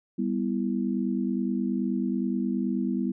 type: chord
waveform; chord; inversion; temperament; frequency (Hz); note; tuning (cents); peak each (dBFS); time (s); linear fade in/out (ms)
sine; E minor; first; just; 197.78 / 247.2 / 329.6; G3 / B3 / E4; +16 / +2 / 0; -28 / -28 / -32; 0.18-3.12; 10
effects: none